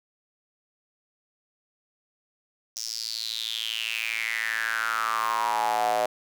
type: tone with high-pass filter sweep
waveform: square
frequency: 56.3 Hz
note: A1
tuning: 40 cents sharp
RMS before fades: -28 dBFS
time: 2.76-6.06 s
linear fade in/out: 5 ms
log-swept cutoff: 5700 to 640 Hz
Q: 7.1
effects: none